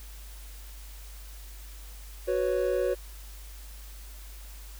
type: chord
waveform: triangle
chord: F# suspended fourth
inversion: none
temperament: equal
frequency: 370 / 493.9 / 554.4 Hz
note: F#4 / B4 / C#5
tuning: 0 / 0 / 0 cents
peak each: -27 dBFS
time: 2.27-2.95 s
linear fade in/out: 20 ms
effects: added 50 Hz sine -42 dBFS peak until 4.79 s + white hiss -51 dBFS RMS until 4.79 s